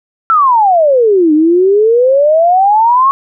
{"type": "exponential two-way sweep", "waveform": "sine", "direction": "down then up", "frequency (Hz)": [1358, 299.1, 1111], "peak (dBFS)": -5, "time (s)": [0.3, 3.11], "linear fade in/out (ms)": 0, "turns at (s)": 1.33, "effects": []}